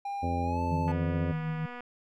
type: tone with pitch glide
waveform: triangle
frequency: 802 to 874.6 Hz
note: G5 to A5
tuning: +39 to -11 cents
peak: -30 dBFS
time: 0.05-0.92 s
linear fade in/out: 5 ms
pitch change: +150 cents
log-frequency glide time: 0.42-0.61 s
type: harmonic tone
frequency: 86.3 Hz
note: F2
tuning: 20 cents flat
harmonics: 1 / 2 / 3 / 4 / 5 / 6 / 7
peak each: -31 / -39 / -34 / -44 / -42 / -40 / -42 dBFS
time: 0.22-1.33 s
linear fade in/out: 20 ms
type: tone with tremolo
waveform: sine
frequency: 158.2 Hz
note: D#3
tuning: 29 cents sharp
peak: -28 dBFS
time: 0.71-1.66 s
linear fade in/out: 5 ms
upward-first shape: triangle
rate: 6.7 Hz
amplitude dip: 45%
type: click train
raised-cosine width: 0.5 ms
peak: -28 dBFS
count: 227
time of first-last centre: 0.88-1.806 s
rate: 244 Hz
effects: none